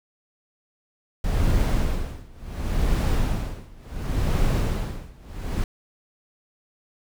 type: noise with tremolo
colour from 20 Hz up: brown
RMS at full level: -20 dBFS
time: 1.24-5.64 s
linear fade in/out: 2 ms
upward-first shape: sine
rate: 0.7 Hz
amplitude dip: 95%
effects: none